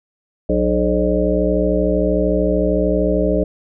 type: harmonic tone with a mistuned harmonic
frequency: 60.7 Hz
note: B1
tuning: 29 cents flat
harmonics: 1 / 3 / 5 / 7 / 9 / 10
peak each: -21 / -21 / -21 / -21 / -21 / -21 dBFS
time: 0.49-3.44 s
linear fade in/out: 5 ms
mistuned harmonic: 9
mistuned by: -40 cents
effects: none